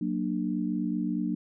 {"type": "chord", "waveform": "sine", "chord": "Gb augmented", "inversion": "none", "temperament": "equal with one note detuned", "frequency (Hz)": [185, 233.1, 297.8], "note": ["Gb3", "Bb3", "D4"], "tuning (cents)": [0, 0, 24], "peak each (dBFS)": -31, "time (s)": [0.01, 1.35], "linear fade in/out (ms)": 5, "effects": []}